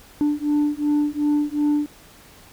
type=beating tone pair; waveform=sine; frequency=293.7 / 296.4 Hz; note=D4 / D4; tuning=0 / +16 cents; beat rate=2.7 Hz; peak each=-19 dBFS; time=0.21-1.86 s; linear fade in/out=0 ms; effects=tanh soft clip ceiling -15 dBFS + pink hiss -48 dBFS RMS until 2.52 s

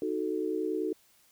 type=chord; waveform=sine; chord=D# diminished; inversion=none; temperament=equal; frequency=311.1 / 370 / 440 Hz; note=D#4 / F#4 / A4; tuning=0 / 0 / 0 cents; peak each=-33 dBFS; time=0.02-0.93 s; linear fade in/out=2 ms; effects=white hiss -64 dBFS RMS until 1.31 s

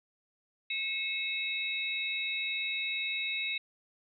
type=tone cluster; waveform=sine; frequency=2175 / 2597 / 3802 Hz; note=C#7 / E7 / A#7; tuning=-33 / -26 / +33 cents; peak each=-37 / -34 / -36 dBFS; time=0.7-3.58 s; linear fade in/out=5 ms; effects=none

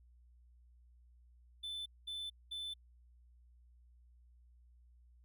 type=tone bursts; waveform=triangle; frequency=3519 Hz; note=A7; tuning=in tune; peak=-39 dBFS; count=3; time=1.63-2.74 s; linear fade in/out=10 ms; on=230 ms; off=210 ms; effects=added 60 Hz sine -61 dBFS peak until 5.24 s

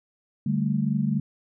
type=chord; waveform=sine; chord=D suspended fourth; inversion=none; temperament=equal; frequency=146.83 / 196 / 220 Hz; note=D3 / G3 / A3; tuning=0 / 0 / 0 cents; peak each=-26 dBFS; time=0.46-1.2 s; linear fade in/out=5 ms; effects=none

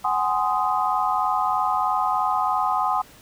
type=chord; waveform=sine; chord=Ab dominant seventh; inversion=third; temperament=just; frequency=747.5 / 830.6 / 1038.3 / 1245.9 Hz; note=Gb5 / Ab5 / C6 / Eb6; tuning=+17 / 0 / -14 / +2 cents; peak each=-25 dBFS; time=0.04-3.02 s; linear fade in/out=10 ms; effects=pink hiss -49 dBFS RMS until 3.21 s

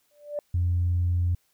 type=tone with exponential growth; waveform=sine; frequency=587.3 Hz; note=D5; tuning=in tune; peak=-24 dBFS; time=0.11-0.39 s; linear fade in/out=1 ms; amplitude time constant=60 ms
type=tone; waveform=sine; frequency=87.8 Hz; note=F2; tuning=10 cents sharp; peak=-20 dBFS; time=0.54-1.35 s; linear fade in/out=5 ms
effects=tanh soft clip ceiling -17 dBFS + white hiss -69 dBFS RMS until 1.53 s

